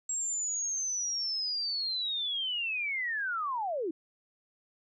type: linear sweep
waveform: sine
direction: down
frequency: 7630 to 297.8 Hz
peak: -30 dBFS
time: 0.09-3.91 s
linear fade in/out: 5 ms
effects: none